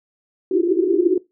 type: band-pass noise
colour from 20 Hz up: white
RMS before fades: -17 dBFS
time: 0.51-1.18 s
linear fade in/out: 5 ms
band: 330 to 380 Hz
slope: 96 dB/octave
effects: noise-tail reverb RT60 0.2 s tail -20 dB re dry